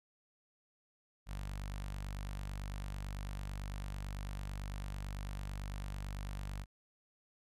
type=tone with notch filter; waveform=sawtooth; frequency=49 Hz; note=G1; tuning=in tune; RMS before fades=-42 dBFS; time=1.26-6.66 s; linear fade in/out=50 ms; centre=370 Hz; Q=0.7; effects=resampled to 32000 Hz